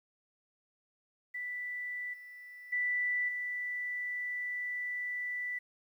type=tone with level steps; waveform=sine; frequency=1975.5 Hz; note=B6; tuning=in tune; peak=-36 / -47 / -29 / -34 dBFS; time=1.34-5.59 s; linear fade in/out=10 ms; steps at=2.13 / 2.72 / 3.28 s; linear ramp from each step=10 ms; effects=11-bit